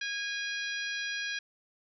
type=harmonic tone with a mistuned harmonic; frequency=821 Hz; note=G#5; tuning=20 cents flat; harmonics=2 / 3 / 4 / 5 / 6 / 7; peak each=-35 / -39 / -41 / -43 / -45 / -46 dBFS; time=0.01-1.39 s; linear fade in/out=5 ms; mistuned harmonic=5; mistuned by=-24 cents; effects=none